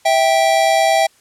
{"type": "tone pair together", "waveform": "square", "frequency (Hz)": [655.1, 784], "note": ["E5", "G5"], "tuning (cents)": [-11, 0], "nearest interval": "minor third", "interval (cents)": 311, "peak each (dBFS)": -15, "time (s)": [0.05, 1.07], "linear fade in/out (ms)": 10, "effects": ["white hiss -53 dBFS RMS until 1.2 s", "low-pass 10000 Hz 12 dB/octave"]}